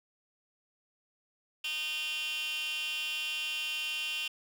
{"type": "tone with high-pass filter", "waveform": "15% pulse", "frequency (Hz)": 306.8, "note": "D#4", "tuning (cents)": -24, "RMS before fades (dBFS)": -35, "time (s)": [1.64, 4.28], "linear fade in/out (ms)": 5, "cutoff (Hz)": 2800, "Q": 5.8, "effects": []}